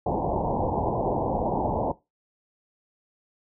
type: low-pass noise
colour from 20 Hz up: white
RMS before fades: -26 dBFS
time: 0.06-1.92 s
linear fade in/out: 5 ms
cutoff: 950 Hz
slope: 96 dB/octave
effects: noise-tail reverb RT60 0.2 s tail -17 dB re dry